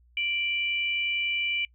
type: tone pair together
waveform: sine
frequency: 2349 / 2960 Hz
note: D7 / F#7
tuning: 0 / 0 cents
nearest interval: major third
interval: 400 cents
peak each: -27 / -30 dBFS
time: 0.17-1.65 s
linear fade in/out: 2 ms
effects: noise-tail reverb RT60 0.1 s tail -26 dB re dry + added 60 Hz sine -57 dBFS peak until 1.74 s